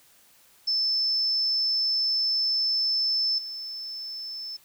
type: tone with level steps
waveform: sine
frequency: 5274 Hz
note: E8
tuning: in tune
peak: -22 / -33 dBFS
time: 0.67-4.57 s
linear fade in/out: 10 ms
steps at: 3.38 s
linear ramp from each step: 5 ms
effects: white hiss -58 dBFS RMS until 4.64 s